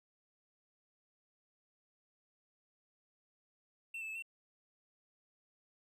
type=tone with pitch steps; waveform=triangle; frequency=2698 / 2629 / 2607 / 2707 Hz; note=E7 / E7 / E7 / E7; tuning=+40 / -5 / -20 / +45 cents; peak=-39 dBFS; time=3.94-4.224 s; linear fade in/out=5 ms; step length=71 ms; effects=none